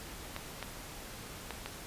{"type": "clicks", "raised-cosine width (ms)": 0.3, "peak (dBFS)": -21, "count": 4, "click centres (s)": [0.364, 0.627, 1.507, 1.66], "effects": ["pink hiss -46 dBFS RMS until 1.86 s", "resampled to 32000 Hz"]}